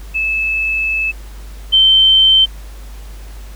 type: tone pair in turn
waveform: sine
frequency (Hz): 2611 / 3105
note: E7 / G7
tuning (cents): -17 / -17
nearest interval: minor third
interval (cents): 300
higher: second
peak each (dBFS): -14 / -6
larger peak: second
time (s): 0.14-1.12 / 1.72-2.46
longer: first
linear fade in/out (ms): 20
effects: added 50 Hz sine -29 dBFS peak until 3.55 s + pink hiss -42 dBFS RMS until 3.55 s